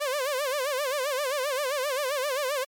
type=tone with vibrato; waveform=sawtooth; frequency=550 Hz; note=C#5; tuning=14 cents flat; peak=-22 dBFS; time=0-2.65 s; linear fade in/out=20 ms; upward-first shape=sine; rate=7.6 Hz; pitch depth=150 cents each way; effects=MP3 96 kbps